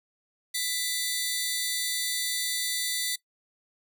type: tone cluster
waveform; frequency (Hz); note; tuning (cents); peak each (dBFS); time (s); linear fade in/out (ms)
15% pulse; 1991 / 3571 / 4550; B6 / A7 / C#8; +14 / +25 / +44; -26; 0.54-3.16; 10
effects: noise-tail reverb RT60 0.1 s tail -19 dB re dry